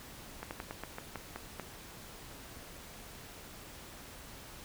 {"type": "slowing click train", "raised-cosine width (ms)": 0.5, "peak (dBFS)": -24, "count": 9, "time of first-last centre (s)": [0.43, 1.597], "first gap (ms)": 79, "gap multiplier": 1.17, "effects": ["pink hiss -50 dBFS RMS until 4.64 s"]}